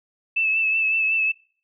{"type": "tone with vibrato", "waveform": "sine", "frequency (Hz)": 2624, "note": "E7", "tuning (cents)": -9, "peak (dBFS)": -18, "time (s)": [0.36, 1.32], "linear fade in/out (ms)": 10, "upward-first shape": "triangle", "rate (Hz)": 5.4, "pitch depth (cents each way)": 36, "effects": ["noise-tail reverb RT60 0.5 s tail -26 dB re dry"]}